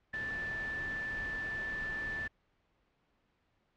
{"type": "tone in noise", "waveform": "sine", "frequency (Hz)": 1760, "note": "A6", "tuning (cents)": 0, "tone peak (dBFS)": -35, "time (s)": [0.13, 2.28], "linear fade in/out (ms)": 10, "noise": "pink", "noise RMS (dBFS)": -45, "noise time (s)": [0.13, 2.28], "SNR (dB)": 7, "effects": ["pink hiss -75 dBFS RMS until 3.76 s", "low-pass 3000 Hz 12 dB/octave"]}